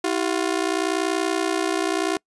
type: ring-modulated tone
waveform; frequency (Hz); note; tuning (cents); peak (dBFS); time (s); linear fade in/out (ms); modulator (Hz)
sawtooth; 353.9; F4; +23; -14; 0.04-2.17; 2; 30.4
effects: noise-tail reverb RT60 0.1 s tail -26 dB re dry + resampled to 24000 Hz